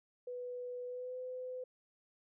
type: tone with pitch glide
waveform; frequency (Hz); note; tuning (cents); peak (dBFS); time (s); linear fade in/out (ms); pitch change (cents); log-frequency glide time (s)
sine; 493.9 to 506.9; B4 to B4; 0 to +45; -40; 0.27-1.64; 5; +45; 0.86-1.17
effects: none